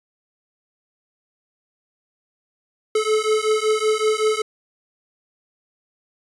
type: beating tone pair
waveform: square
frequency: 429.6 / 434.9 Hz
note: A4 / A4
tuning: -41 / -20 cents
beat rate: 5.3 Hz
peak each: -21 dBFS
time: 2.95-4.42 s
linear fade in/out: 5 ms
effects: resampled to 24000 Hz